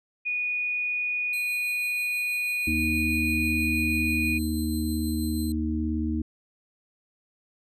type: tone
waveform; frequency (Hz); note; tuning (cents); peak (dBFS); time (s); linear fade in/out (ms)
sine; 2463; D#7; -18; -25; 0.25-4.39; 20
type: tone with tremolo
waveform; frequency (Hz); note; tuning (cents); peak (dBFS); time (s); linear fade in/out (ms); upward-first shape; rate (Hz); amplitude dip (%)
5% pulse; 4100; C8; -36; -29; 1.33-5.52; 2; triangle; 6.2; 35
type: harmonic tone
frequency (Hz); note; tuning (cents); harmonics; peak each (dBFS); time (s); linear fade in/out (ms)
77.9; D#2; +3; 1 / 3 / 4; -29 / -29 / -29; 2.67-6.22; 5
effects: resampled to 32000 Hz